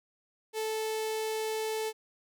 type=tone with notch filter; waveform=sawtooth; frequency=437.9 Hz; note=A4; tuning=8 cents flat; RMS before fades=-33 dBFS; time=0.53-1.93 s; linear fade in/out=50 ms; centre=1400 Hz; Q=1.7; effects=none